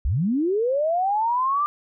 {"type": "linear sweep", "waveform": "sine", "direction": "up", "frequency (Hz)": [49.39, 1200], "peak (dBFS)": -19, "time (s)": [0.05, 1.66], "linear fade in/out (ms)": 0, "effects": []}